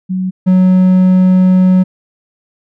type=tone pair in turn; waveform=sine / triangle; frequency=185.9 / 184.91 Hz; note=F#3 / F#3; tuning=+8 / -1 cents; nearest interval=unison; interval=9 cents; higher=first; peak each=-13 / -3 dBFS; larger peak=second; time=0.09-0.31 / 0.46-1.84 s; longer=second; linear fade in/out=20 ms; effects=none

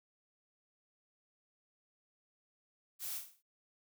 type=noise with echo; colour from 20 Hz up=blue; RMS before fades=-41 dBFS; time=2.99-3.22 s; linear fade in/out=50 ms; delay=52 ms; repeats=4; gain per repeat=-8 dB; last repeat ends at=3.428 s; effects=none

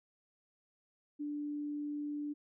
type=tone; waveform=sine; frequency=293.7 Hz; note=D4; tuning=in tune; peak=-36 dBFS; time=1.19-2.34 s; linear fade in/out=20 ms; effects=none

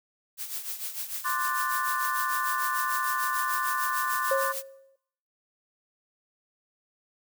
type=noise with tremolo; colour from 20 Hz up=blue; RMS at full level=-32 dBFS; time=0.37-4.63 s; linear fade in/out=50 ms; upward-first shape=triangle; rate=6.7 Hz; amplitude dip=75%
type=chord; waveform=sine; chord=D dominant seventh; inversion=third; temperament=equal with one note detuned; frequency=1046.5 / 1174.7 / 1480 / 1765.1 Hz; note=C6 / D6 / F#6 / A6; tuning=0 / 0 / 0 / +5 cents; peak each=-30 / -31 / -34 / -34 dBFS; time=1.24-4.53 s; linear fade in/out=20 ms
type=tone with exponential decay; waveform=sine; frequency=541 Hz; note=C#5; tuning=42 cents flat; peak=-21 dBFS; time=4.31-4.96 s; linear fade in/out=5 ms; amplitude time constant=140 ms
effects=noise-tail reverb RT60 0.8 s tail -24 dB re dry

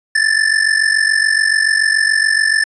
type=ring-modulated tone; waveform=square; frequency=1760 Hz; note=A6; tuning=in tune; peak=-9 dBFS; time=0.15-2.64 s; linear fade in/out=0 ms; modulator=23.5 Hz; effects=resampled to 22050 Hz

